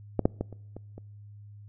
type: clicks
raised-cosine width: 2 ms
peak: -11 / -7 / -16 / -30 / -26 / -29 dBFS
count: 6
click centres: 0.193 / 0.255 / 0.41 / 0.527 / 0.766 / 0.98 s
effects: noise-tail reverb RT60 1.0 s tail -26 dB re dry + added 103 Hz sine -45 dBFS peak until 1.68 s